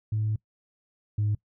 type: tone pair in turn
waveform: sine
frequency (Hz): 107.7 / 104.82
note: A2 / G#2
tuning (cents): -37 / +16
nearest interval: unison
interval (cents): 47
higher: first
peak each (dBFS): -23 / -21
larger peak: second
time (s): 0.12-0.36 / 1.18-1.35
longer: first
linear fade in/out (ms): 5
effects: noise-tail reverb RT60 0.1 s tail -23 dB re dry + tanh soft clip ceiling -20 dBFS